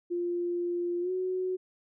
sine tone with pitch glide, 349.2 to 370 Hz, F4 to F#4, 0 to 0 cents, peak -28 dBFS, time 0.1-1.57 s, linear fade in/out 20 ms, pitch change +100 cents, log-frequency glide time 1.01-1.11 s, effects none

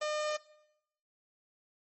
sawtooth tone, 606 Hz, D#5, 46 cents flat, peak -28 dBFS, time 0.01-0.37 s, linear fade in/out 10 ms, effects noise-tail reverb RT60 0.8 s tail -17 dB re dry + MP3 32 kbps

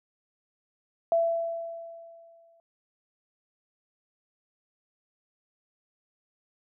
sine tone with exponential decay, 669 Hz, E5, 25 cents sharp, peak -19 dBFS, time 1.12-2.6 s, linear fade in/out 1 ms, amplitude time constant 320 ms, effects none

